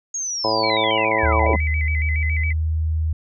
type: linear sweep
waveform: sine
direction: down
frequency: 6645 to 138.59 Hz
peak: -23 dBFS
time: 0.14-1.57 s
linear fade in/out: 5 ms
type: harmonic tone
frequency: 110 Hz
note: A2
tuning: in tune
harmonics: 1 / 2 / 3 / 4 / 5 / 6 / 7 / 8 / 9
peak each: -35 / -35 / -28 / -27 / -24 / -27 / -27 / -32 / -23 dBFS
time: 0.44-1.56 s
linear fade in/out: 5 ms
type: tone with vibrato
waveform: sine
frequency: 2159 Hz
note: C#7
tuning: 46 cents flat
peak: -24 dBFS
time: 0.63-2.53 s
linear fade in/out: 10 ms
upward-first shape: square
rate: 7.2 Hz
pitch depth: 99 cents each way
type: tone with pitch glide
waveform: sine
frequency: 76.7 to 79.27 Hz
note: D#2 to D#2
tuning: -24 to +33 cents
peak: -18 dBFS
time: 1.23-3.13 s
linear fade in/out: 5 ms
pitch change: +57 cents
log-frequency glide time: 2.07-2.64 s
effects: none